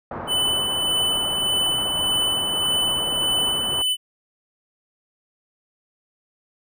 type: low-pass noise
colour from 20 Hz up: white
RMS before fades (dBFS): -32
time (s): 0.11-3.82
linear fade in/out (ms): 2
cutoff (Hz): 1200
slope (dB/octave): 24
type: tone with tremolo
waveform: square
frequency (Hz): 3004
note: F#7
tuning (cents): +26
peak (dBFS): -19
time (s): 0.27-3.97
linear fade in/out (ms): 50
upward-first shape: sine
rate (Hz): 1.7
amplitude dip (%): 35
effects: none